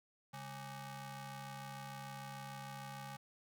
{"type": "ring-modulated tone", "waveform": "sawtooth", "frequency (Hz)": 342.9, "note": "F4", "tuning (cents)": -32, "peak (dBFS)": -39, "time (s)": [0.33, 3.17], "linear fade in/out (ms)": 10, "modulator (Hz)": 481, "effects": []}